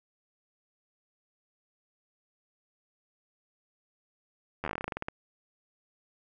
slowing click train, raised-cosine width 0.5 ms, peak -18 dBFS, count 16, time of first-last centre 4.64-5.085 s, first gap 11 ms, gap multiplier 1.13, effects none

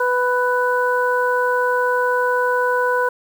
harmonic tone, 496 Hz, B4, 7 cents sharp, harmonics 1 / 2 / 3, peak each -19 / -20 / -21 dBFS, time 0-3.09 s, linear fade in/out 5 ms, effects 7-bit

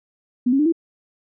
sine tone with pitch steps, 246.9 / 272.4 / 300.5 / 331.5 Hz, B3 / C#4 / D4 / E4, 0 / -30 / +40 / +10 cents, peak -14 dBFS, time 0.46-0.724 s, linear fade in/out 10 ms, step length 66 ms, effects none

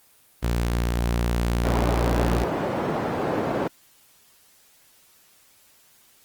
sawtooth tone, 58.8 Hz, A#1, 16 cents sharp, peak -17 dBFS, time 0.42-2.45 s, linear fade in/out 20 ms
white band-pass noise, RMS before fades -26 dBFS, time 1.64-3.68 s, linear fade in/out 10 ms, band 130 to 640 Hz, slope 12 dB/octave
effects white hiss -57 dBFS RMS until 6.24 s + Opus 24 kbps

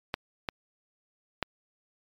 clicks, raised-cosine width 0.3 ms, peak -12 / -14 / -11 dBFS, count 3, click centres 0.141 / 0.488 / 1.427 s, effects MP3 96 kbps

